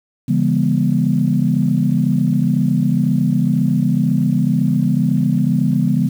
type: tone cluster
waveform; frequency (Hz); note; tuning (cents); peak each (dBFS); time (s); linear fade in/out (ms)
sine; 140 / 167.9 / 202 / 244; C#3 / E3 / G#3 / B3; +18 / +32 / -48 / -21; -18; 0.28-6.09; 10
effects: tanh soft clip ceiling -2 dBFS + 7-bit